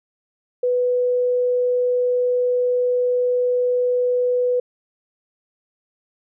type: tone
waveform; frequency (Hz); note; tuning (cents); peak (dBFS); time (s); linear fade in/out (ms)
sine; 494.9; B4; +4; -16; 0.63-4.6; 5
effects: none